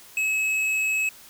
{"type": "tone with tanh clipping", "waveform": "triangle", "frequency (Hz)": 2574, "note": "E7", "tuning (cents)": -42, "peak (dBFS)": -23, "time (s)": [0.17, 1.09], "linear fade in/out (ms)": 2, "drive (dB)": 13, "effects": ["white hiss -48 dBFS RMS until 1.29 s"]}